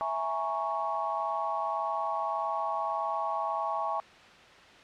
sine chord, A# half-diminished seventh, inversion second, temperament equal, 659.3 / 830.6 / 932.3 / 1108.7 Hz, E5 / G#5 / A#5 / C#6, 0 / 0 / 0 / 0 cents, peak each -35 / -33 / -37 / -33 dBFS, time 0.01-4 s, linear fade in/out 0 ms, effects white hiss -52 dBFS RMS until 4.83 s + low-pass 3000 Hz 12 dB/octave

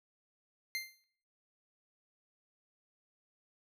25% pulse tone with exponential decay, 2093 Hz, C7, in tune, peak -29 dBFS, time 0.75-1.04 s, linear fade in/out 0 ms, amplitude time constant 61 ms, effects noise-tail reverb RT60 0.5 s tail -17 dB re dry

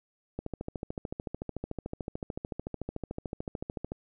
click train, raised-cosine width 2 ms, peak -21 dBFS, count 49, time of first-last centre 0.39-3.919 s, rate 13.6 Hz, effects none

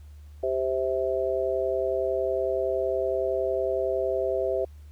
harmonic tone, 130.81 Hz, C3, in tune, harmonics 3 / 4 / 5, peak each -28 / -28 / -28 dBFS, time 0.43-4.65 s, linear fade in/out 5 ms, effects added 74 Hz sine -43 dBFS peak until 4.91 s + pink hiss -64 dBFS RMS until 4.91 s

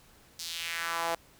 sawtooth tone with high-pass filter sweep, 167.4 Hz, E3, 27 cents sharp, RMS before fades -34 dBFS, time 0.39-1.15 s, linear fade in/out 5 ms, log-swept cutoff 5100 to 650 Hz, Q 2.1, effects pink hiss -59 dBFS RMS until 1.39 s

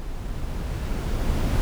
brown noise with level ramp, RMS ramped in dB -33 to -20 dBFS, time 0-1.61 s, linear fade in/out 0 ms, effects none

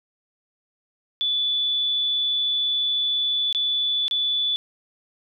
sine tone with dropouts, 3466 Hz, A7, 27 cents flat, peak -20 dBFS, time 1.21-4.56 s, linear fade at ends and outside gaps 0 ms, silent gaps 3.527-3.548 / 4.081-4.111 s, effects none

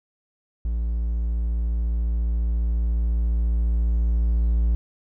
triangle tone with level ramp, 57.2 Hz, A#1, 32 cents flat, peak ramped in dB -20 to -15 dBFS, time 0.65-4.75 s, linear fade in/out 0 ms, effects none

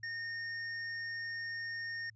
sine tone with hard clipping, 1837 Hz, A#6, 26 cents flat, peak -39 dBFS, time 0.03-2.1 s, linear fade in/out 5 ms, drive 18 dB, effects added 109 Hz sine -59 dBFS peak until 2.15 s + resampled to 16000 Hz

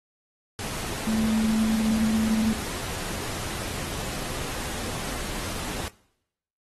sine tone in noise, 220 Hz, A3, in tune, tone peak -22 dBFS, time 1.07-2.53 s, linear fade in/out 0 ms, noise pink, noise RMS -33 dBFS, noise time 0.59-5.88 s, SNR +8 dB, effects noise-tail reverb RT60 0.8 s tail -22 dB re dry + AAC 32 kbps

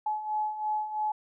sine beating tone pair, 851 / 854 Hz, G#5 / G#5, +42 / +48 cents, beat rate 3 Hz, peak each -35 / -29 dBFS, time 0.06-1.12 s, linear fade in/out 5 ms, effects none

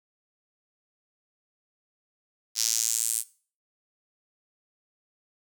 sawtooth tone with high-pass filter sweep, 113.6 Hz, A#2, 44 cents flat, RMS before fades -27 dBFS, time 2.55-3.24 s, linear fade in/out 50 ms, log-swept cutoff 5400 to 9100 Hz, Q 2.9, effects noise-tail reverb RT60 0.4 s tail -19 dB re dry

